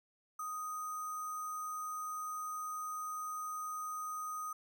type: tone with sample-and-hold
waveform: sine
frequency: 1244.5 Hz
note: D#6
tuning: in tune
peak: -38 dBFS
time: 0.39-4.53 s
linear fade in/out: 5 ms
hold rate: 7350 Hz
effects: none